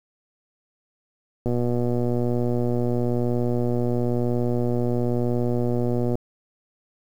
click train, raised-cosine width 2 ms, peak -12 dBFS, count 569, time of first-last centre 1.46-6.154 s, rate 121 Hz, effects 8-bit

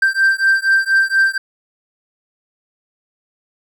triangle beating tone pair, 1568 / 1572.2 Hz, G6 / G6, 0 / +5 cents, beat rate 4.2 Hz, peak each -13 dBFS, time 0.02-1.38 s, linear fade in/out 5 ms, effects none

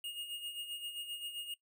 square tone with tremolo, 2852 Hz, F7, 36 cents sharp, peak -39 dBFS, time 0.04-1.54 s, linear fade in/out 2 ms, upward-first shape sine, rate 7.6 Hz, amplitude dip 60%, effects noise-tail reverb RT60 0.1 s tail -18 dB re dry

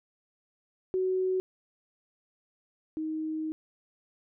sine tone pair in turn, 373.2 / 313.8 Hz, F#4 / D#4, +15 / +15 cents, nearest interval minor third, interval 300 cents, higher first, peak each -25 / -30 dBFS, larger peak first, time 0.94-1.4 / 2.97-3.52 s, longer second, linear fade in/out 0 ms, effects none

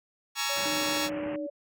10% pulse chord, A# half-diminished seventh, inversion third, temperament just, 839.1 / 932.3 / 1118.8 / 1342.6 Hz, G#5 / A#5 / C#6 / E6, +18 / 0 / +16 / +31 cents, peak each -26 dBFS, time 0.35-1.1 s, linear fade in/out 50 ms
sine tone with pitch glide, 565 to 573.2 Hz, C#5 to D5, +33 to -42 cents, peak -34 dBFS, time 0.49-1.5 s, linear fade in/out 10 ms, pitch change +25 cents, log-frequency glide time 0.93-1.27 s
pink low-pass noise, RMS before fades -39 dBFS, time 0.56-1.36 s, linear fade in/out 2 ms, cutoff 2900 Hz, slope 96 dB/octave
sine tone, 304.6 Hz, D#4, 37 cents flat, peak -33 dBFS, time 0.65-1.47 s, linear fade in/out 10 ms
effects high-pass 150 Hz 12 dB/octave

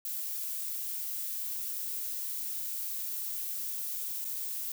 violet noise with dropouts, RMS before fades -36 dBFS, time 0.05-4.72 s, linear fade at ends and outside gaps 2 ms, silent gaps 4.245-4.249 s, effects none

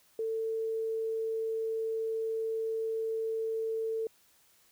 sine tone, 446.6 Hz, A4, 26 cents sharp, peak -30 dBFS, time 0.19-4.07 s, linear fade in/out 2 ms, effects white hiss -65 dBFS RMS until 4.71 s

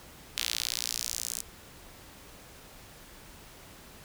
sawtooth tone with high-pass filter sweep, 58.5 Hz, A#1, 7 cents sharp, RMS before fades -34 dBFS, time 0.37-1.41 s, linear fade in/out 0 ms, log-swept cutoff 3300 to 7300 Hz, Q 1.6, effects pink hiss -51 dBFS RMS until 4.04 s

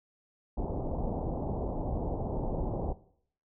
pink low-pass noise, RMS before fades -33 dBFS, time 0.57-2.93 s, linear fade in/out 10 ms, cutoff 860 Hz, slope 48 dB/octave, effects noise-tail reverb RT60 0.6 s tail -17 dB re dry

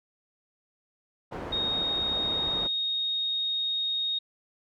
white low-pass noise, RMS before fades -37 dBFS, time 1.31-2.68 s, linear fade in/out 20 ms, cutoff 790 Hz, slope 12 dB/octave
sine tone, 3729 Hz, A#7, in tune, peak -26 dBFS, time 1.52-4.19 s, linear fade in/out 10 ms
effects none

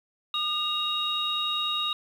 sine tone cluster, 1214 / 2804 / 3774 Hz, D#6 / F7 / A#7, -43 / +6 / +21 cents, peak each -31 / -32 / -27 dBFS, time 0.34-1.93 s, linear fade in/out 2 ms, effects tanh soft clip ceiling -16 dBFS + 9-bit

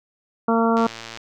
harmonic tone, 228.4 Hz, A#3, 35 cents flat, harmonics 1 / 2 / 3 / 4 / 5 / 6, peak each -19 / -22 / -24 / -25 / -26 / -27 dBFS, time 0.48-0.87 s, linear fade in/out 5 ms
click train, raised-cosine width 0.2 ms, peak -17 dBFS, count 47, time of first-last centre 0.77-1.174 s, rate 114 Hz
effects none

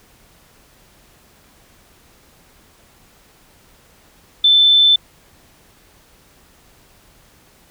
sine tone, 3529 Hz, A7, 4 cents sharp, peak -8 dBFS, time 4.44-4.96 s, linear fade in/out 5 ms, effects pink hiss -51 dBFS RMS until 7.7 s

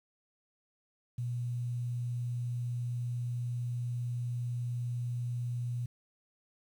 sine tone with quantisation, 121.1 Hz, B2, 34 cents flat, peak -32 dBFS, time 1.18-5.86 s, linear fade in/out 5 ms, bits 10, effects none

